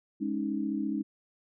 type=chord; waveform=sine; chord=Ab suspended fourth; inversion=none; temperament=just; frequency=207.7 / 276.9 / 311.5 Hz; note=Ab3 / Db4 / Eb4; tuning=0 / -2 / +2 cents; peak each=-33 dBFS; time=0.2-1.03 s; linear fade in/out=20 ms; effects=none

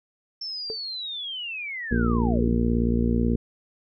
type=linear sweep; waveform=sine; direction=down; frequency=5400 to 120 Hz; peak=-30 dBFS; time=0.41-2.55 s; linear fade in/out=5 ms
type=tone with exponential decay; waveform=sine; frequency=440.7 Hz; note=A4; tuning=3 cents sharp; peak=-26 dBFS; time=0.7-0.79 s; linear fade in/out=0 ms; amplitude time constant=18 ms
type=harmonic tone; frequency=58.27 Hz; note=A#1; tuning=in tune; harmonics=1 / 2 / 3 / 4 / 5 / 6 / 7 / 8; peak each=-25 / -28 / -30 / -23 / -35 / -33 / -34 / -33 dBFS; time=1.91-3.36 s; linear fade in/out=5 ms
effects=none

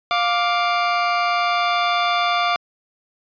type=tone pair together; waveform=sawtooth; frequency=703.1 / 1172 Hz; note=F5 / D6; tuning=+11 / -4 cents; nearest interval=major sixth; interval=885 cents; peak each=-16 dBFS; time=0.11-2.56 s; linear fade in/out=0 ms; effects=resampled to 11025 Hz

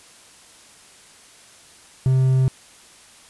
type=tone; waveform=triangle; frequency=130.81 Hz; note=C3; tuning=in tune; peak=-12 dBFS; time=2.06-2.48 s; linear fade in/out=0 ms; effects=white hiss -48 dBFS RMS until 3.29 s + resampled to 24000 Hz

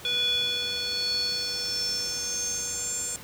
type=tone with band-pass filter sweep; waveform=square; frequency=488.6 Hz; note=B4; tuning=19 cents flat; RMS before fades=-29 dBFS; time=0.05-3.16 s; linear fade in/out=0 ms; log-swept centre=3200 to 7800 Hz; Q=8.4; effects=pink hiss -44 dBFS RMS until 3.23 s + high-pass 60 Hz 12 dB/octave

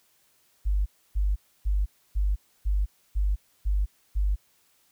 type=tone bursts; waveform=sine; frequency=49.6 Hz; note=G1; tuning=21 cents sharp; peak=-21 dBFS; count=8; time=0.65-4.36 s; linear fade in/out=20 ms; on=210 ms; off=290 ms; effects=white hiss -65 dBFS RMS until 4.91 s

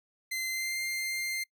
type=tone with pitch glide; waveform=sawtooth; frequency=2068 to 2099 Hz; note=C7 to C7; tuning=-21 to +5 cents; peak=-28 dBFS; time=0.31-1.44 s; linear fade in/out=10 ms; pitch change=+26 cents; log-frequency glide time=0.49-0.78 s; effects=noise-tail reverb RT60 0.1 s tail -23 dB re dry

